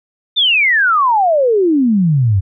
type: exponential sweep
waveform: sine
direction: down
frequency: 3667 to 90.5 Hz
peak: -9 dBFS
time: 0.36-2.41 s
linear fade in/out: 20 ms
effects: none